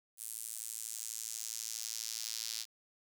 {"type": "tone with high-pass filter sweep", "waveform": "sawtooth", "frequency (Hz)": 112.2, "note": "A2", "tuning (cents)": 34, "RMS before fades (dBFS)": -42, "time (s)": [0.17, 2.66], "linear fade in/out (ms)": 50, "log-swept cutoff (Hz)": [9400, 4700], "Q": 2, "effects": ["10-bit"]}